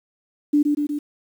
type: tone with echo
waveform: sine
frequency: 293.7 Hz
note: D4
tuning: in tune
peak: -13 dBFS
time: 0.53-0.63 s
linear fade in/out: 10 ms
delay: 120 ms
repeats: 3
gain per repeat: -3 dB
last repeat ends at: 0.99 s
effects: 8-bit